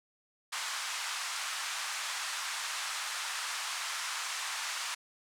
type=band-pass noise; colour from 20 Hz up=pink; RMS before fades=-37 dBFS; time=0.52-4.95 s; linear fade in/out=10 ms; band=1000 to 9200 Hz; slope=24 dB/octave; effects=none